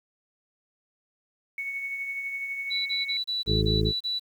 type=tone with tremolo; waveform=sine; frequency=2217 Hz; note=C#7; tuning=in tune; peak=-28 dBFS; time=1.58-3.17 s; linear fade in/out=2 ms; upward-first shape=triangle; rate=12 Hz; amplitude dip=45%
type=tone bursts; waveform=sine; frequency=3951 Hz; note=B7; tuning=in tune; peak=-26 dBFS; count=8; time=2.7-4.197 s; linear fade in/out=20 ms; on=160 ms; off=31 ms
type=harmonic tone; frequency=53.6 Hz; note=A1; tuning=45 cents flat; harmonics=1 / 2 / 3 / 4 / 6 / 7 / 8; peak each=-27 / -27 / -29 / -33 / -33 / -33 / -30 dBFS; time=3.46-3.93 s; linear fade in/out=50 ms
effects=9-bit